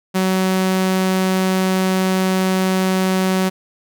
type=tone; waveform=sawtooth; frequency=187.7 Hz; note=F#3; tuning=25 cents sharp; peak=-11 dBFS; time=0.14-3.5 s; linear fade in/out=20 ms; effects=none